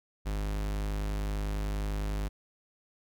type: tone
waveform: 45% pulse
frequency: 51 Hz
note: G#1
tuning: 31 cents flat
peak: -30 dBFS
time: 0.25-2.29 s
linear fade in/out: 20 ms
effects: none